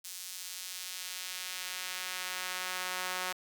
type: tone with high-pass filter sweep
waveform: sawtooth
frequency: 183.4 Hz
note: F#3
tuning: 15 cents flat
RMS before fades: -39 dBFS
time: 0.04-3.33 s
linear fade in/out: 10 ms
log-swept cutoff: 5800 to 1000 Hz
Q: 0.74
effects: none